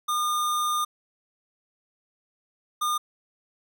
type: tone pair in turn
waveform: square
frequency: 1213 / 1213 Hz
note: D#6 / D#6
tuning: -44 / -44 cents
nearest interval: unison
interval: 0 cents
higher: neither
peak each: -24 dBFS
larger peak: neither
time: 0.08-0.85 / 2.81-2.98 s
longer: first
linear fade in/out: 10 ms
effects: none